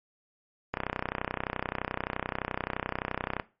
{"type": "click train", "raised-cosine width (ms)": 0.5, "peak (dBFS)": -14, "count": 85, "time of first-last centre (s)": [0.74, 3.398], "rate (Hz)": 31.6, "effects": ["noise-tail reverb RT60 0.3 s tail -17 dB re dry", "MP3 32 kbps"]}